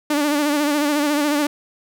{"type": "tone with vibrato", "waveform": "sawtooth", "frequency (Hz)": 293.7, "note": "D4", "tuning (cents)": 0, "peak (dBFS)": -13, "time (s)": [0.1, 1.47], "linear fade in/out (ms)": 5, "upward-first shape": "sine", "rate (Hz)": 14, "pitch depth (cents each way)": 55, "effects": []}